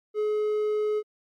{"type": "tone", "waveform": "triangle", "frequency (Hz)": 424.2, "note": "G#4", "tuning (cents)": 37, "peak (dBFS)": -21, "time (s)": [0.14, 1.03], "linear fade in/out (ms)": 50, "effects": ["MP3 64 kbps"]}